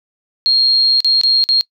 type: tone with dropouts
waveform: sine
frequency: 4241 Hz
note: C8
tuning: 23 cents sharp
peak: -9 dBFS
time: 0.46-1.61 s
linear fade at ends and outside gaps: 0 ms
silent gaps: 1.004-1.046 / 1.213-1.235 / 1.44-1.489 s
effects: noise-tail reverb RT60 0.1 s tail -24 dB re dry